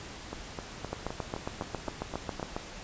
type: two click trains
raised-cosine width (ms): 1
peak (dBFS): -18 / -22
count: 13 / 9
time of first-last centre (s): 0.93-2.565 / 0.33-2.397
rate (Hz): 7.34 / 3.87
effects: pink hiss -44 dBFS RMS until 2.83 s + resampled to 16000 Hz